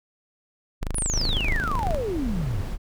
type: tone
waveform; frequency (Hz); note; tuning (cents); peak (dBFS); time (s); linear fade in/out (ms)
sawtooth; 25.96; G#0; 0; -22; 0.81-1.98; 10
type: exponential sweep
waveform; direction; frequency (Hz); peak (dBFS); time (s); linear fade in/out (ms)
sine; down; 10570 to 87.31; -25; 0.95-2.62; 5
type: noise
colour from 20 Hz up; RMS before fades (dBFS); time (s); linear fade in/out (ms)
brown; -29; 1.11-2.78; 50
effects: none